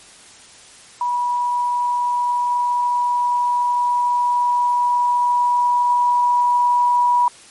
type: tone with level ramp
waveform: sine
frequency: 973 Hz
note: B5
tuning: 26 cents flat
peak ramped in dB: -17 to -12 dBFS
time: 1.01-7.28 s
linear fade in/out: 2 ms
effects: white hiss -44 dBFS RMS until 7.5 s + MP3 48 kbps